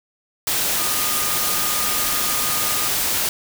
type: tone in noise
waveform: sine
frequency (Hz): 1226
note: D#6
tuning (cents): -26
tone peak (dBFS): -30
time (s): 0.78-2.88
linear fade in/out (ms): 2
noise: white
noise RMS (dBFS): -21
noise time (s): 0.47-3.29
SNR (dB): -12
effects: none